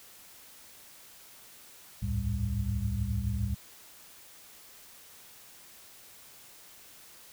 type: tone cluster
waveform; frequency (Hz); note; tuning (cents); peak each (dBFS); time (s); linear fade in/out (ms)
sine; 66.4 / 78.4 / 102.3 / 109.4 / 196.7; C2 / D#2 / G#2 / A2 / G3; +26 / +14 / -26 / -9 / +6; -34 / -35 / -38 / -32 / -37; 2.02-3.55; 10
effects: white hiss -53 dBFS RMS until 7.32 s